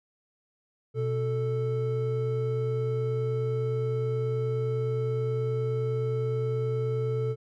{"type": "tone pair together", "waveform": "triangle", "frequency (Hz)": [123.47, 440], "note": ["B2", "A4"], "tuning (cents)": [0, 0], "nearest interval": "octave + minor seventh", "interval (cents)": 2200, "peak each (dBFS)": [-26, -27], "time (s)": [0.94, 7.36], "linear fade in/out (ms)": 50, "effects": []}